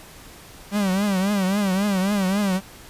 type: tone with vibrato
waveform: 45% pulse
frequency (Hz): 196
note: G3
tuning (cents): 0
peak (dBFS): -19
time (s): 0.71-2.61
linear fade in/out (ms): 50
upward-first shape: triangle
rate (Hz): 3.7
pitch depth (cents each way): 130
effects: pink hiss -44 dBFS RMS until 2.89 s + resampled to 32000 Hz